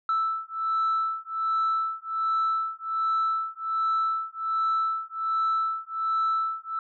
sine beating tone pair, 1318.5 / 1319.8 Hz, E6 / E6, 0 / +2 cents, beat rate 1.3 Hz, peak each -26 dBFS, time 0.09-6.79 s, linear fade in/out 2 ms, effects tanh soft clip ceiling -19 dBFS

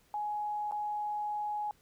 sine tone with dropouts, 837 Hz, G#5, 13 cents sharp, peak -32 dBFS, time 0.14-1.71 s, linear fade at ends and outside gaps 1 ms, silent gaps 0.712-0.722 s, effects pink hiss -67 dBFS RMS until 1.81 s

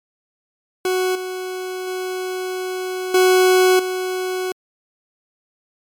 40% pulse tone with level steps, 370 Hz, F#4, in tune, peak -16 / -24 / -22 / -10 / -20 dBFS, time 0.85-4.52 s, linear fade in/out 2 ms, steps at 1.15 / 1.87 / 3.14 / 3.79 s, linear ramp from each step 5 ms, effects MP3 96 kbps

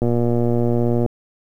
click train, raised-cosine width 2 ms, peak -7 dBFS, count 125, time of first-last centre 0.02-1.062 s, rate 119 Hz, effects 8-bit

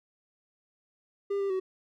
triangle tone with pitch steps, 399.8 / 395.2 / 376.6 Hz, G4 / G4 / F#4, +34 / +14 / +31 cents, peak -25 dBFS, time 1.3-1.6 s, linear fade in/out 10 ms, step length 100 ms, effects none

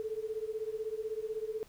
sine beating tone pair, 430.1 / 446.1 Hz, A4 / A4, -39 / +24 cents, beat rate 16 Hz, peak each -37 / -38 dBFS, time 0-1.63 s, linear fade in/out 0 ms, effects pink hiss -61 dBFS RMS until 1.68 s

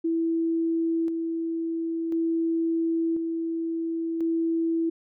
sine tone with tremolo, 329.6 Hz, E4, in tune, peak -22 dBFS, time 0.04-4.9 s, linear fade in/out 10 ms, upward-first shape square, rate 0.48 Hz, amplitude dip 35%, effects none

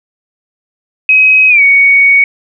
sine tone with pitch glide, 2537 to 2234 Hz, D#7 to C#7, +33 to +13 cents, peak -3 dBFS, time 1.09-2.24 s, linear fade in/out 2 ms, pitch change -220 cents, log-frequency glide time 1.49-1.62 s, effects none

